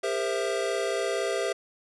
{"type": "chord", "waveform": "square", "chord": "C dominant seventh", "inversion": "second", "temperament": "equal with one note detuned", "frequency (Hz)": [402.3, 466.2, 523.3, 659.3], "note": ["G4", "Bb4", "C5", "E5"], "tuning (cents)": [45, 0, 0, 0], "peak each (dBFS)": [-31, -35, -33, -32], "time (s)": [0.03, 1.53], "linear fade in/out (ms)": 10, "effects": ["resampled to 24000 Hz"]}